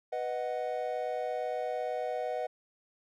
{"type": "chord", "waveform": "triangle", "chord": "B major", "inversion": "none", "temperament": "equal", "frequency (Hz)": [493.9, 622.3, 740], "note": ["B4", "D#5", "F#5"], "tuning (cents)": [0, 0, 0], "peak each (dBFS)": -34, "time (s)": [0.12, 2.47], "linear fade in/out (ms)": 10, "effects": []}